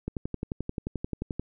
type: click train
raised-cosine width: 3 ms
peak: -18 dBFS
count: 16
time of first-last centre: 0.08-1.396 s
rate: 11.4 Hz
effects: none